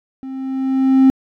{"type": "tone with level ramp", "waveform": "triangle", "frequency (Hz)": 264.9, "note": "C4", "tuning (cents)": 22, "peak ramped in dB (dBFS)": [-25, -3], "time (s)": [0.23, 1.1], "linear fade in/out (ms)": 0, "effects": ["tanh soft clip ceiling 0 dBFS"]}